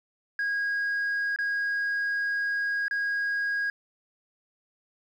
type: tone with dropouts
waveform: sine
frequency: 1640 Hz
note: G#6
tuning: 22 cents flat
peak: -23 dBFS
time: 0.39-3.7 s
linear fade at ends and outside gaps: 2 ms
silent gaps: 1.361-1.387 / 2.882-2.91 s
effects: tanh soft clip ceiling -24 dBFS + 10-bit